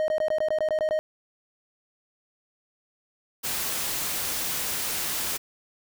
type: tone bursts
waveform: triangle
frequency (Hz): 622.3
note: D#5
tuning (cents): 0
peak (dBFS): -20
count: 10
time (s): 0-0.99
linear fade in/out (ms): 0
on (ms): 81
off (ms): 20
type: noise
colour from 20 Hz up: white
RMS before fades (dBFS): -29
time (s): 3.43-5.38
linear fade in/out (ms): 20
effects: none